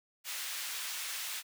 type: high-pass noise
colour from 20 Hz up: pink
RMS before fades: -39 dBFS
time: 0.24-1.43 s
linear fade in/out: 50 ms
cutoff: 1900 Hz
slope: 12 dB/octave
effects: none